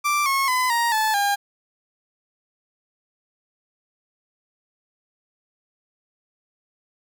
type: tone with pitch steps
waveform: 30% pulse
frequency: 1174.7 / 1089.7 / 1010.9 / 937.8 / 869.9 / 807 Hz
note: D6 / C#6 / B5 / A#5 / A5 / G#5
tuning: 0 / -30 / +40 / +10 / -20 / -50 cents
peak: -16 dBFS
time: 0.04-1.36 s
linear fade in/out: 20 ms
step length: 220 ms
effects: none